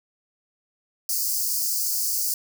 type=high-pass noise; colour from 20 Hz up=white; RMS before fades=-25 dBFS; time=1.09-2.34 s; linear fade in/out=2 ms; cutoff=4500 Hz; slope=96 dB/octave; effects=none